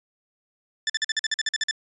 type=tone bursts; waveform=15% pulse; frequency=1760 Hz; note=A6; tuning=in tune; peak=-15 dBFS; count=12; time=0.87-1.711 s; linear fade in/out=2 ms; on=27 ms; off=47 ms; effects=resampled to 16000 Hz